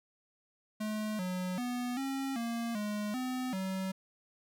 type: tone with pitch steps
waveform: square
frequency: 214.2 / 182.8 / 245.9 / 270.6 / 232.7 / 208.9 / 254.7 / 189.7 Hz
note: A3 / F#3 / B3 / C#4 / A#3 / G#3 / C4 / F#3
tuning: -46 / -21 / -7 / -42 / -3 / +10 / -46 / +43 cents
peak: -34 dBFS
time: 0.8-3.92 s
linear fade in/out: 10 ms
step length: 390 ms
effects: none